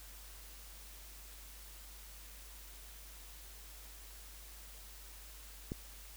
click, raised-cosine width 3 ms, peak -25 dBFS, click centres 5.719 s, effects added 50 Hz sine -53 dBFS peak until 6.16 s + white hiss -55 dBFS RMS until 6.16 s

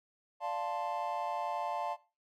triangle chord, D minor seventh, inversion none, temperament equal, 587.3 / 698.5 / 880 / 1046.5 Hz, D5 / F5 / A5 / C6, 0 / 0 / 0 / 0 cents, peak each -39 / -36 / -35 / -40 dBFS, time 0.4-1.97 s, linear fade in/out 50 ms, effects noise-tail reverb RT60 0.3 s tail -17 dB re dry

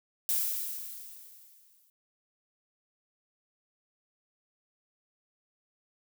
violet noise with exponential decay, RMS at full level -27 dBFS, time 0.29-1.9 s, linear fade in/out 1 ms, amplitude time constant 350 ms, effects none

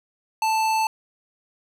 sine tone with hard clipping, 881 Hz, A5, 2 cents sharp, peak -21 dBFS, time 0.42-0.87 s, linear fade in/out 2 ms, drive 18 dB, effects none

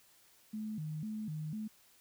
sine tone with vibrato, 182.4 Hz, F#3, 24 cents flat, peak -37 dBFS, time 0.53-1.68 s, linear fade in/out 10 ms, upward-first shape square, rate 2 Hz, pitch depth 290 cents each way, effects white hiss -65 dBFS RMS until 2 s

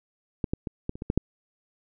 clicks, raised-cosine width 3 ms, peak -13 / -13 / -18 / -15 / -26 / -20 / -11 / -7 dBFS, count 8, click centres 0.442 / 0.535 / 0.672 / 0.894 / 0.955 / 1.021 / 1.101 / 1.176 s, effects none

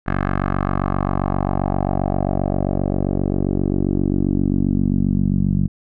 10% pulse tone with low-pass filter sweep, 47.55 Hz, F#1, 48 cents sharp, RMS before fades -19 dBFS, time 0.06-5.68 s, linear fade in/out 20 ms, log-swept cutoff 1600 to 180 Hz, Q 2.4, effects none

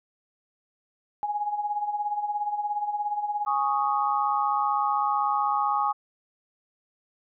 sine tone with tremolo, 830.6 Hz, G#5, in tune, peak -23 dBFS, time 1.23-3.45 s, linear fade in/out 0 ms, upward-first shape sine, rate 17 Hz, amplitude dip 65%
sine chord, Ab suspended fourth, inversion none, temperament equal, 830.6 / 1108.7 / 1244.5 Hz, Ab5 / Db6 / Eb6, 0 / 0 / 0 cents, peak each -25 / -27 / -28 dBFS, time 3.46-5.93 s, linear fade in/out 20 ms
effects none

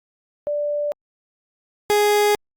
sine / 30% pulse tone pair in turn, 587.3 / 415.3 Hz, D5 / G#4, 0 / 0 cents, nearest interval tritone, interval 600 cents, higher first, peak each -20 / -12 dBFS, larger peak second, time 0.47-0.92 / 1.9-2.35 s, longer neither, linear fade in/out 0 ms, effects Opus 48 kbps

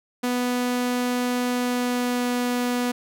sawtooth tone with pitch glide, 246.9 to 245.3 Hz, B3 to B3, 0 to -12 cents, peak -18 dBFS, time 0.23-2.92 s, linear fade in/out 10 ms, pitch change -12 cents, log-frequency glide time 1.49-2.34 s, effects none

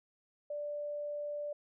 sine tone, 587.3 Hz, D5, in tune, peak -36 dBFS, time 0.5-1.53 s, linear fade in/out 5 ms, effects none

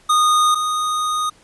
square tone pair in turn, 1232 / 1238.2 Hz, D#6 / D#6, -17 / -9 cents, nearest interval unison, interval 8 cents, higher second, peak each -13 / -19 dBFS, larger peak first, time 0.09-0.55 / 0.55-1.3 s, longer second, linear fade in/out 10 ms, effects pink hiss -52 dBFS RMS until 1.43 s + resampled to 24000 Hz

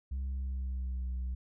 sine tone with pitch glide, 66.4 to 62.85 Hz, C2 to B1, +26 to +31 cents, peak -30 dBFS, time 0.11-1.35 s, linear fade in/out 10 ms, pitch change -95 cents, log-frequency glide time 0.29-1.06 s, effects tanh soft clip ceiling -32 dBFS

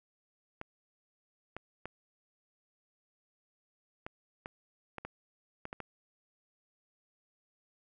clicks, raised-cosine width 0.5 ms, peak -25 dBFS, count 10, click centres 0.614 / 1.566 / 1.856 / 4.065 / 4.459 / 4.983 / 5.05 / 5.654 / 5.729 / 5.803 s, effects none

